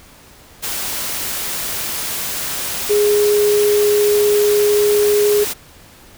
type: tone in noise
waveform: sine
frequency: 415.3 Hz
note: G#4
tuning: in tune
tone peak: -11 dBFS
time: 2.89-5.45 s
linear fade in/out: 20 ms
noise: white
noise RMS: -23 dBFS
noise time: 0.62-5.54 s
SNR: +9 dB
effects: pink hiss -44 dBFS RMS until 6.17 s